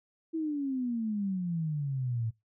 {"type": "exponential sweep", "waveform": "sine", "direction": "down", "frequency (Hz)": [329.6, 110], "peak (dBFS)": -29, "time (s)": [0.33, 2.31], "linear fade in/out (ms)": 20, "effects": ["noise-tail reverb RT60 0.2 s tail -21 dB re dry"]}